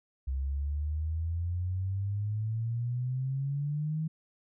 sine exponential sweep, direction up, 65.41 to 160 Hz, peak -29 dBFS, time 0.27-4.08 s, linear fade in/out 10 ms, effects none

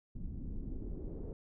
brown noise with low-pass filter sweep, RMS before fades -41 dBFS, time 0.15-1.33 s, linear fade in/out 2 ms, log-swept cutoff 210 to 470 Hz, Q 2.1, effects none

